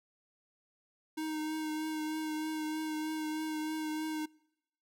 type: tone with vibrato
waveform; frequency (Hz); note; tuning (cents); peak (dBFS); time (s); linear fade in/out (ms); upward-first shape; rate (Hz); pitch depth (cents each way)
square; 311.1; D#4; 0; -35; 1.17-4.26; 10; triangle; 3.2; 21
effects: noise-tail reverb RT60 0.9 s tail -26 dB re dry